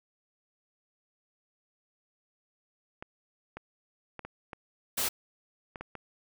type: clicks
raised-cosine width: 0.5 ms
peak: -25 dBFS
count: 9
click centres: 3.025 / 3.57 / 4.193 / 4.25 / 4.532 / 5.078 / 5.758 / 5.81 / 5.953 s
type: noise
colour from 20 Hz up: white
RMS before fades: -30 dBFS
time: 4.97-5.09 s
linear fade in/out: 10 ms
effects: none